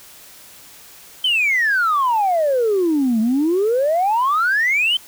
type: exponential two-way sweep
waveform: sine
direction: down then up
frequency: 3136 to 214.2 to 3136 Hz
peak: -13 dBFS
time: 1.24-4.97 s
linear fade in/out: 5 ms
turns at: 3.2 s
effects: tanh soft clip ceiling -11 dBFS + white hiss -43 dBFS RMS until 5.07 s